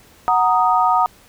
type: chord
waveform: sine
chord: D# minor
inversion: first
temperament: equal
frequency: 740 / 932.3 / 1244.5 Hz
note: F#5 / A#5 / D#6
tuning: 0 / 0 / 0 cents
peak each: -17 dBFS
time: 0.28-1.06 s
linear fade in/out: 0 ms
effects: pink hiss -49 dBFS RMS until 1.28 s